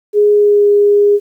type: tone with pitch glide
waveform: sine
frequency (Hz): 415.3 to 409.6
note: G#4 to G#4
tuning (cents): 0 to -24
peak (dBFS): -6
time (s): 0.13-1.2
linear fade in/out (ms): 50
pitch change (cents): -24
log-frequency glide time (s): 0.32-0.67
effects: 8-bit